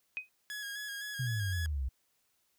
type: tone with exponential decay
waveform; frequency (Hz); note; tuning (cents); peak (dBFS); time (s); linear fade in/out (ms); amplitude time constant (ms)
sine; 2511; D#7; +15; -30; 0.17-0.29; 0; 25
type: tone with vibrato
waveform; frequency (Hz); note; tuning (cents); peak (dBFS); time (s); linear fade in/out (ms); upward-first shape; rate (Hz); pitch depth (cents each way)
sawtooth; 1661.2; G#6; 0; -35; 0.5-1.66; 0; square; 3.9; 28
type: exponential sweep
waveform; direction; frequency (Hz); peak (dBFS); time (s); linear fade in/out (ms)
sine; down; 132.2 to 61.6; -31; 1.19-1.89; 10
effects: white hiss -75 dBFS RMS until 2.58 s